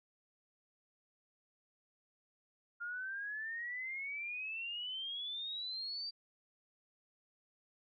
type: exponential sweep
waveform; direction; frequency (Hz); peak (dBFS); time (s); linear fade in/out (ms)
sine; up; 1400 to 4699; -39; 2.8-6.11; 20
effects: none